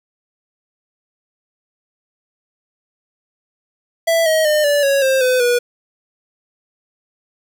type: tone with pitch steps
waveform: square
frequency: 662 / 633.2 / 605.7 / 579.3 / 554.1 / 530 / 506.9 / 484.9 Hz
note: E5 / D#5 / D#5 / D5 / C#5 / C5 / B4 / B4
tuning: +7 / +30 / -47 / -24 / -1 / +22 / +45 / -32 cents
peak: -13 dBFS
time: 4.07-5.59 s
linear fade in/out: 10 ms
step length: 190 ms
effects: 8-bit